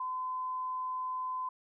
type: tone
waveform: sine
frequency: 1021 Hz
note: C6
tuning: 43 cents flat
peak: -33 dBFS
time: 0-1.49 s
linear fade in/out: 5 ms
effects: none